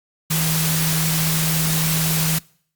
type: tone in noise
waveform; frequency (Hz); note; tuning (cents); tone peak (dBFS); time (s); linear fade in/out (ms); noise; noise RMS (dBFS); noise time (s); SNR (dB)
sine; 160; D#3; +49; -20; 0.3-2.39; 10; white; -22; 0.3-2.39; -1
effects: noise-tail reverb RT60 0.6 s tail -25 dB re dry + Opus 48 kbps